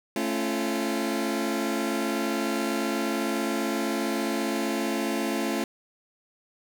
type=chord; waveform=sawtooth; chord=A augmented; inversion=none; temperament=just; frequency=220 / 275 / 343.8 Hz; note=A3 / C#4 / E#4; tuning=0 / -14 / -27 cents; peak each=-26 dBFS; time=0.16-5.64 s; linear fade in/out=2 ms; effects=10-bit